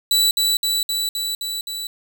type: tone with echo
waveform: sawtooth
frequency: 3951 Hz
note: B7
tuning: in tune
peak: -11 dBFS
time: 0.11-0.31 s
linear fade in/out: 2 ms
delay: 260 ms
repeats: 6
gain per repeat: -2 dB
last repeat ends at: 1.87 s
effects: none